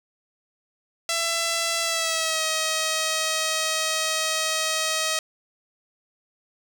5% pulse tone with pitch glide, 669 to 633.6 Hz, E5 to D#5, +25 to +31 cents, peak -11 dBFS, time 1.09-5.19 s, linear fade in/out 2 ms, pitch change -94 cents, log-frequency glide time 1.82-2.43 s, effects none

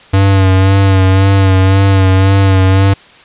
square tone with vibrato, 96.2 Hz, G2, 32 cents flat, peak -6 dBFS, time 0.13-2.94 s, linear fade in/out 10 ms, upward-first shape sine, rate 1.9 Hz, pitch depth 34 cents each way, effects white hiss -39 dBFS RMS until 3.24 s + resampled to 8000 Hz

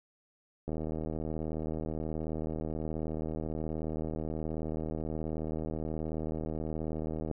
click train, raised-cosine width 2 ms, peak -23 dBFS, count 523, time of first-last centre 0.68-7.313 s, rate 78.7 Hz, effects none

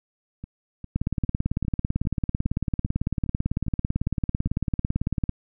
two click trains, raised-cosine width 5 ms, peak -23 / -11 dBFS, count 11 / 79, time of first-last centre 0.44-4.472 / 0.96-5.293 s, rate 2.48 / 18 Hz, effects none

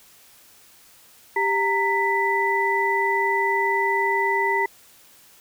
sine tone cluster, 394.4 / 922 / 1985 Hz, G4 / A#5 / B6, +11 / -19 / +8 cents, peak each -25 / -22 / -23 dBFS, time 1.36-4.66 s, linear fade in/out 5 ms, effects white hiss -52 dBFS RMS until 5.4 s

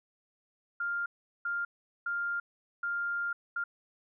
sine tone bursts at uneven times, 1400 Hz, F6, 4 cents sharp, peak -30 dBFS, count 5, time 0.8-1.06 / 1.45-1.65 / 2.06-2.4 / 2.83-3.33 / 3.56-3.64 s, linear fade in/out 5 ms, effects none

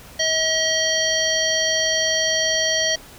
harmonic tone, 638 Hz, D#5, 43 cents sharp, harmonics 1 / 3 / 5 / 7 / 9, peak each -24 / -24 / -24 / -24 / -24 dBFS, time 0.19-2.96 s, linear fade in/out 10 ms, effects pink hiss -43 dBFS RMS until 3.18 s

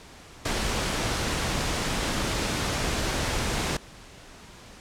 pink noise, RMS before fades -27 dBFS, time 0.45-3.77 s, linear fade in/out 5 ms, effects pink hiss -47 dBFS RMS until 4.8 s + low-pass 8000 Hz 12 dB/octave

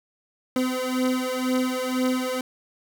30% pulse beating tone pair, 254.4 / 256.4 Hz, C4 / C4, -48 / -35 cents, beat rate 2 Hz, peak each -23 dBFS, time 0.56-2.41 s, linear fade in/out 2 ms, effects none

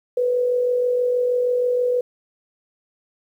sine tone with amplitude modulation, 493.9 Hz, B4, in tune, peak -15 dBFS, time 0.17-2.01 s, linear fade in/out 5 ms, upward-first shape sine, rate 46.3 Hz, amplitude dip 40%, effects 9-bit

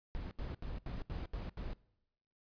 brown noise bursts, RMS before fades -41 dBFS, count 7, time 0.15-1.732 s, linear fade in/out 0 ms, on 160 ms, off 77 ms, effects noise-tail reverb RT60 0.9 s tail -23 dB re dry + resampled to 11025 Hz

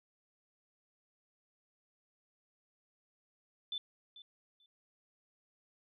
sine tone with echo, 3520 Hz, A7, in tune, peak -36 dBFS, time 3.72-3.78 s, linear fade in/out 2 ms, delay 440 ms, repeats 2, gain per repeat -15 dB, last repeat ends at 4.66 s, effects none

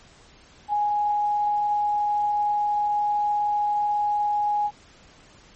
sine tone, 830.6 Hz, G#5, in tune, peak -20 dBFS, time 0.68-4.71 s, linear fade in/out 50 ms, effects pink hiss -52 dBFS RMS until 5.55 s + MP3 32 kbps

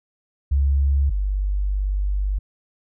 sine tone pair in turn, 69.3 / 49 Hz, C#2 / G1, 0 / 0 cents, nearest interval tritone, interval 600 cents, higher first, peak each -15 / -19 dBFS, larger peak first, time 0.51-1.1 / 1.1-2.39 s, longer second, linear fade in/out 10 ms, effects none

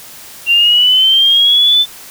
sine linear sweep, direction up, 2752 to 3543 Hz, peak -6 dBFS, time 0.46-1.86 s, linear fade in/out 50 ms, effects white hiss -34 dBFS RMS until 2.1 s

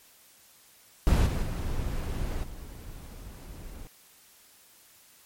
brown noise with level steps, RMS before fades -21 / -27 / -31 / -42 dBFS, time 1.07-3.87 s, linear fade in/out 0 ms, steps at 1.26 / 1.42 / 2.43 s, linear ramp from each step 10 ms, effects white hiss -57 dBFS RMS until 5.25 s + MP3 64 kbps

